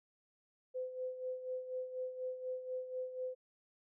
sine tone with tremolo, 510 Hz, C5, 44 cents flat, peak -36 dBFS, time 0.74-3.35 s, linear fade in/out 20 ms, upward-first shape sine, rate 4.1 Hz, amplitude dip 65%, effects none

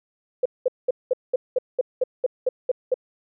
sine tone bursts, 508 Hz, B4, 49 cents sharp, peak -16 dBFS, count 12, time 0.43-2.942 s, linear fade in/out 5 ms, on 26 ms, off 200 ms, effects none

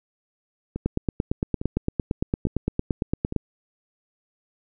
two click trains, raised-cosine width 3 ms, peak -9 / -16 dBFS, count 23 / 4, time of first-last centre 0.86-3.363 / 0.76-3.324 s, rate 8.79 / 1.17 Hz, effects none

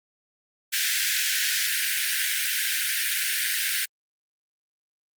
pink high-pass noise, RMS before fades -25 dBFS, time 0.72-3.86 s, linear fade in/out 20 ms, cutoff 1500 Hz, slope 96 dB/octave, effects Opus 48 kbps

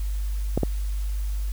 clicks, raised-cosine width 2 ms, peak -8 dBFS, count 2, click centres 0.576 / 0.633 s, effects added 50 Hz sine -24 dBFS peak until 1.52 s + white hiss -47 dBFS RMS until 1.52 s

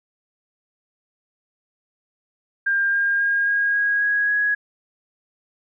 sine tone with pitch steps, 1600 / 1611.1 / 1622.3 / 1633.6 / 1645 / 1656.4 / 1667.9 Hz, G6 / G6 / G#6 / G#6 / G#6 / G#6 / G#6, +35 / +47 / -41 / -29 / -17 / -5 / +7 cents, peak -17 dBFS, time 2.66-4.55 s, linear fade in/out 10 ms, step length 270 ms, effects none

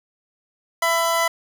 25% pulse tone pair together, 667 / 999.3 Hz, E5 / B5, +20 / +20 cents, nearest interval perfect fifth, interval 700 cents, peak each -17 dBFS, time 0.82-1.28 s, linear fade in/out 5 ms, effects none

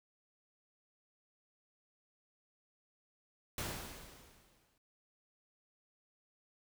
pink noise with exponential decay, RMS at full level -38 dBFS, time 3.58-4.78 s, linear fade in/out 2 ms, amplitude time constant 260 ms, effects none

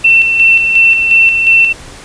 sine tone with tremolo, 2692 Hz, E7, 36 cents sharp, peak -3 dBFS, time 0.04-1.73 s, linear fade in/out 10 ms, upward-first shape square, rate 2.8 Hz, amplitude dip 45%, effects pink hiss -32 dBFS RMS until 2.04 s + resampled to 22050 Hz

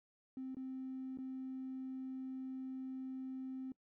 triangle tone with dropouts, 261.6 Hz, C4, in tune, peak -38 dBFS, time 0.37-3.72 s, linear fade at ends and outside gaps 2 ms, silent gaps 0.547-0.568 / 1.174-1.186 s, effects noise-tail reverb RT60 0.1 s tail -24 dB re dry + tanh soft clip ceiling -39 dBFS

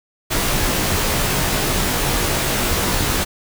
pink noise with comb filter, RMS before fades -19 dBFS, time 0.3-3.25 s, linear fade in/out 20 ms, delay 18 ms, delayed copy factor -0.85, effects none

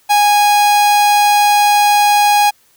45% pulse tone, 826 Hz, G#5, 10 cents flat, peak -8 dBFS, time 0.09-2.51 s, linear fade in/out 20 ms, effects white hiss -53 dBFS RMS until 2.76 s

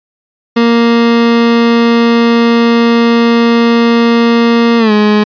30% pulse tone with pitch glide, 233.4 to 210.4 Hz, A#3 to G#3, +2 to +23 cents, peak -3 dBFS, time 0.56-5.24 s, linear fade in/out 10 ms, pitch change -179 cents, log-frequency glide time 4.78-4.92 s, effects resampled to 11025 Hz

